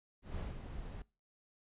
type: noise with ADSR envelope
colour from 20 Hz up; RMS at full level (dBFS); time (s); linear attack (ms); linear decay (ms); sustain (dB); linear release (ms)
brown; -39; 0.22-1.02; 160; 160; -6; 3
effects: noise-tail reverb RT60 0.3 s tail -23 dB re dry + resampled to 8000 Hz